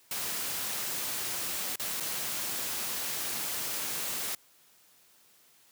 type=noise with dropouts; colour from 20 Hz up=white; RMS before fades=-34 dBFS; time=0.11-4.35 s; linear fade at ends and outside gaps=2 ms; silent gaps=1.758-1.796 / 2.001-2.005 s; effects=white hiss -62 dBFS RMS until 5.71 s + high-pass 100 Hz 12 dB/octave